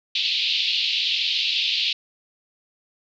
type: band-pass noise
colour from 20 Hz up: white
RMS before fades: -23 dBFS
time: 0.15-1.93 s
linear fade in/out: 5 ms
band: 2600 to 4300 Hz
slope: 48 dB/octave
effects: none